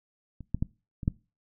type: clicks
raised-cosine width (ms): 5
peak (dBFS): -29 / -15 / -14 / -25 / -11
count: 5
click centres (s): 0.407 / 0.546 / 0.625 / 1.032 / 1.079
effects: noise-tail reverb RT60 0.3 s tail -22 dB re dry